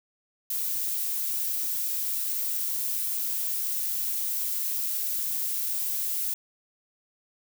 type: noise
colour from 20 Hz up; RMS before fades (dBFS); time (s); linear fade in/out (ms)
violet; -29; 0.5-6.34; 5
effects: none